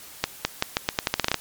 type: accelerating click train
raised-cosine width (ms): 0.2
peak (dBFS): -3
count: 13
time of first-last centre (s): 0.24-1.343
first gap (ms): 210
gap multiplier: 0.83
effects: white hiss -44 dBFS RMS until 1.4 s + MP3 96 kbps